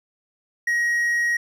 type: tone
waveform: triangle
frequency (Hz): 1892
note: A#6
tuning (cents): +25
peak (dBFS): -17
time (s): 0.67-1.37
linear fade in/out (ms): 5
effects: none